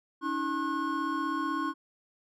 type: tone cluster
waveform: triangle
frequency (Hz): 284.6 / 320.6 / 1078 / 1471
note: C#4 / E4 / C#6 / F#6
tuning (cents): +46 / -48 / -49 / -11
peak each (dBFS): -33 / -32 / -30 / -37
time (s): 0.21-1.74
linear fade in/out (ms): 50
effects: none